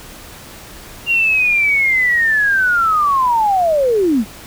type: linear sweep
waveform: sine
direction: down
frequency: 2794 to 196 Hz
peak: -11 dBFS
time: 1.06-4.25 s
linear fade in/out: 50 ms
effects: pink hiss -36 dBFS RMS until 4.46 s